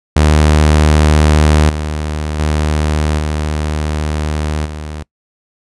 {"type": "tone with level steps", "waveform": "sawtooth", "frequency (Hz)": 76.2, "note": "D#2", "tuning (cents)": -36, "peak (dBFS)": [-3, -13, -8, -11, -19], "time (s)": [0.16, 5.03], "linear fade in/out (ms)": 5, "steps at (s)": [1.69, 2.39, 3.18, 4.65], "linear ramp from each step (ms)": 10, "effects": ["noise-tail reverb RT60 0.1 s tail -24 dB re dry", "resampled to 24000 Hz"]}